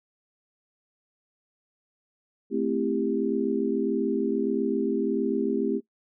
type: chord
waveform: sine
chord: A minor seventh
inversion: none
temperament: equal with one note detuned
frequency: 220 / 261.6 / 329.6 / 396.6 Hz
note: A3 / C4 / E4 / G4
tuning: 0 / 0 / 0 / +20 cents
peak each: -29 / -28 / -30 / -28 dBFS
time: 2.5-5.81 s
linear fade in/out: 50 ms
effects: noise-tail reverb RT60 0.1 s tail -17 dB re dry